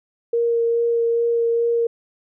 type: tone with vibrato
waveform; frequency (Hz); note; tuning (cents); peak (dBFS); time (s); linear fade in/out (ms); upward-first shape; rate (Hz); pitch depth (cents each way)
sine; 466.4; A#4; +1; -16; 0.33-1.87; 5; sine; 2.4; 10
effects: none